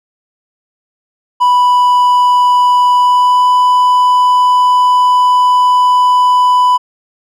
triangle tone with pitch glide, 987.8 to 995.2 Hz, B5 to B5, 0 to +13 cents, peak -4 dBFS, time 1.4-6.78 s, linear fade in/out 20 ms, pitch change +13 cents, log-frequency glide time 2.96-3.48 s, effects none

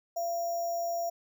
sine tone with sample-and-hold, 683 Hz, F5, 39 cents flat, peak -29 dBFS, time 0.16-1.1 s, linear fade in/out 10 ms, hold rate 6300 Hz, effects none

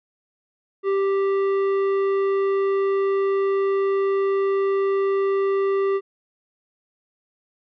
sine tone with tanh clipping, 392 Hz, G4, in tune, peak -20 dBFS, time 0.83-6.01 s, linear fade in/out 50 ms, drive 11 dB, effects none

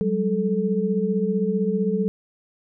sine tone cluster, 185.2 / 200.7 / 436.5 Hz, F#3 / G3 / A4, +2 / +41 / -14 cents, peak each -24 dBFS, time 0.01-2.08 s, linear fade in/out 0 ms, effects none

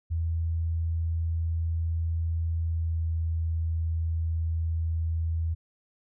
sine tone with pitch glide, 82.41 to 81.75 Hz, E2 to E2, 0 to -14 cents, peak -25 dBFS, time 0.1-5.55 s, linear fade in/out 20 ms, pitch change -14 cents, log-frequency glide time 2.63-3.07 s, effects none

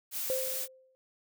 blue noise, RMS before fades -35 dBFS, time 0.11-0.68 s, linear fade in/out 50 ms
sine tone with exponential decay, 521 Hz, C5, 7 cents flat, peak -27 dBFS, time 0.3-0.95 s, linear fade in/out 0 ms, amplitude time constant 140 ms
effects none

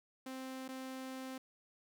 sawtooth tone with dropouts, 261.6 Hz, C4, in tune, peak -39 dBFS, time 0.26-1.38 s, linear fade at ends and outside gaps 5 ms, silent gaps 0.68-0.687 s, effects none

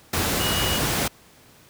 sine tone in noise, 2901 Hz, F#7, 35 cents flat, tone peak -27 dBFS, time 0.4-0.78 s, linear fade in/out 5 ms, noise pink, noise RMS -23 dBFS, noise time 0.13-1.08 s, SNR -7 dB, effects pink hiss -52 dBFS RMS until 1.69 s + high-pass 60 Hz 12 dB/octave

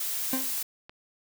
blue noise, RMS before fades -31 dBFS, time 0-0.63 s, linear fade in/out 5 ms
40% pulse tone with exponential decay, 261.6 Hz, C4, in tune, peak -24 dBFS, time 0.33-0.55 s, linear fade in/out 2 ms, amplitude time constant 47 ms
clicks, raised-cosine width 0.3 ms, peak -29 dBFS, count 2, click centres 0.581 / 0.895 s
effects none

